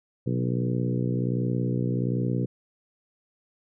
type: harmonic tone with a mistuned harmonic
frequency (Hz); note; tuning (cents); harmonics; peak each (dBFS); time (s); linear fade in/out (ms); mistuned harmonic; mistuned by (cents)
61.3; B1; -12; 2 / 3 / 4 / 5 / 6 / 7 / 8; -26 / -30 / -32 / -34 / -36 / -37 / -38; 0.26-2.46; 10; 2; +54
effects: none